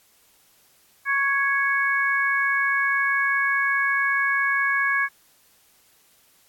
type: harmonic tone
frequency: 554.4 Hz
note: C#5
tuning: in tune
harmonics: 2 / 3 / 4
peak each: -26 / -21 / -26 dBFS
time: 1.05-5.09 s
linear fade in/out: 50 ms
effects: white hiss -59 dBFS RMS until 6.48 s + AAC 64 kbps